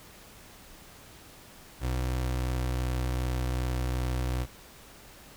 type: tone with pitch glide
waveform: 30% pulse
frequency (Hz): 63 to 62.6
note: B1 to B1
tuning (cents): +35 to +24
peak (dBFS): -25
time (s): 1.8-4.47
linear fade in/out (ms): 50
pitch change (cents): -11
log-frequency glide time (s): 2.06-2.77
effects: pink hiss -51 dBFS RMS until 5.36 s